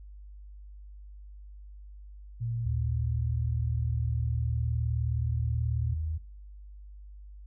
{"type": "tone", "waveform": "sine", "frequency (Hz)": 116.54, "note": "A#2", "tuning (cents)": 0, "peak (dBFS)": -29, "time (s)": [2.4, 5.95], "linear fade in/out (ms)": 20}
{"type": "tone with pitch glide", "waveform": "sine", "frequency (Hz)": [76.8, 78.64], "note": ["D#2", "D#2"], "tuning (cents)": [-22, 19], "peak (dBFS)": -29, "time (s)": [2.65, 6.18], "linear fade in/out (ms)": 10, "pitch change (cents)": 41, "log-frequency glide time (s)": [4.38, 5.94]}
{"effects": ["noise-tail reverb RT60 0.7 s tail -25 dB re dry", "added 50 Hz sine -44 dBFS peak until 7.46 s"]}